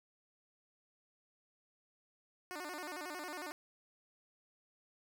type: tone with vibrato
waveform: 10% pulse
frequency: 330 Hz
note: E4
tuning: 2 cents sharp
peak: -34 dBFS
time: 2.51-3.52 s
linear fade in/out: 0 ms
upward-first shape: square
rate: 11 Hz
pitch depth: 170 cents each way
effects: none